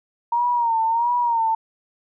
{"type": "tone with vibrato", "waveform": "sine", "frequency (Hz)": 932.3, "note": "A#5", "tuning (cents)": 0, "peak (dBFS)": -17, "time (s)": [0.32, 1.55], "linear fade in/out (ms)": 5, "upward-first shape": "sine", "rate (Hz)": 1.5, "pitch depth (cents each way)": 73, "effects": []}